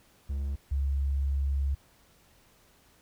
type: tone pair in turn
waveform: triangle / sine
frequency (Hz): 69.4 / 69.03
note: C#2 / C#2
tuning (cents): +3 / -7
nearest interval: unison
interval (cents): 10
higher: first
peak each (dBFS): -27 / -25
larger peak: second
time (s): 0.29-0.56 / 0.71-1.75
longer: second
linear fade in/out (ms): 10
effects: pink hiss -62 dBFS RMS until 3.01 s